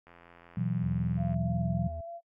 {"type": "click train", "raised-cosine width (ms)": 0.5, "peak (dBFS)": -38, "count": 110, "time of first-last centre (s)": [0.07, 1.342], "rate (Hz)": 85.7}
{"type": "chord", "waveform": "sine", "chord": "B suspended fourth", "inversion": "none", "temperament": "equal with one note detuned", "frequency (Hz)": [120.79, 164.81, 185], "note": ["B2", "E3", "F#3"], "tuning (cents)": [-38, 0, 0], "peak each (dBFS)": -32, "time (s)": [0.57, 1.88], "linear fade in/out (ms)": 5}
{"type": "tone", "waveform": "triangle", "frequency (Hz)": 78.9, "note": "D#2", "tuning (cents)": 25, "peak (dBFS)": -35, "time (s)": [0.83, 2.01], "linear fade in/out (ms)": 5}
{"type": "tone with vibrato", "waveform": "sine", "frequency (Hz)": 676, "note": "E5", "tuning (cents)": 43, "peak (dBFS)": -39, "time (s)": [1.16, 2.21], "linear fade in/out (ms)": 50, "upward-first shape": "square", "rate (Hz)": 3.3, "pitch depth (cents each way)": 15}
{"effects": ["noise-tail reverb RT60 0.1 s tail -21 dB re dry"]}